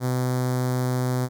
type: tone with notch filter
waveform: sawtooth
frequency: 126.5 Hz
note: B2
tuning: 42 cents sharp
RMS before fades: -24 dBFS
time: 0-1.29 s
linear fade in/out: 50 ms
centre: 2700 Hz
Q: 0.83
effects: none